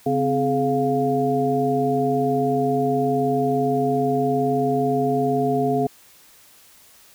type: harmonic tone with a mistuned harmonic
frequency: 140.4 Hz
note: C#3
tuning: 22 cents sharp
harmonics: 1 / 2 / 3 / 5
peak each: -27 / -23 / -22 / -23 dBFS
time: 0.06-5.87 s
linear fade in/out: 5 ms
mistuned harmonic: 2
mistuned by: -140 cents
effects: white hiss -51 dBFS RMS until 7.14 s